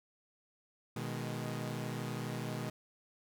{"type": "chord", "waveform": "sawtooth", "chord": "G# minor", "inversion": "first", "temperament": "equal", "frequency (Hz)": [123.47, 155.56, 207.7], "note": ["B2", "D#3", "G#3"], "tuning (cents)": [0, 0, 0], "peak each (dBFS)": [-36, -38, -39], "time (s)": [0.96, 2.7], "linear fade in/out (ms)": 5, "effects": []}